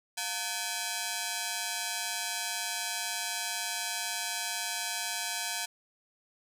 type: ring-modulated tone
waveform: 5% pulse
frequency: 810 Hz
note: G#5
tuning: 43 cents flat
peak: -17 dBFS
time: 0.17-5.66 s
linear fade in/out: 10 ms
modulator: 101 Hz
effects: none